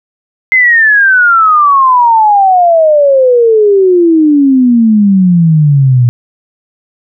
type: exponential sweep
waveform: sine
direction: down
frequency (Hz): 2086 to 118.8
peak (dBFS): -3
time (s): 0.52-6.09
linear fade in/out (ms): 0
effects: none